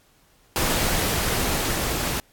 pink noise with level ramp, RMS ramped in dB -22 to -26 dBFS, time 0.56-2.2 s, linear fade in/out 0 ms, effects pink hiss -59 dBFS RMS until 2.32 s + AAC 64 kbps

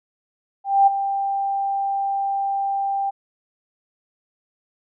sine tone with ADSR envelope, 790 Hz, G5, 13 cents sharp, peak -9 dBFS, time 0.64-3.11 s, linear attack 230 ms, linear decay 14 ms, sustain -11 dB, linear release 20 ms, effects none

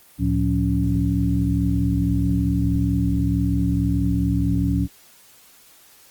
sine tone cluster, 71.3 / 113 / 177.6 / 279.8 Hz, C#2 / A2 / F3 / C#4, +49 / +47 / +29 / +16 cents, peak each -23 dBFS, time 0.18-4.88 s, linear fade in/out 50 ms, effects white hiss -51 dBFS RMS until 6.1 s + Opus 24 kbps

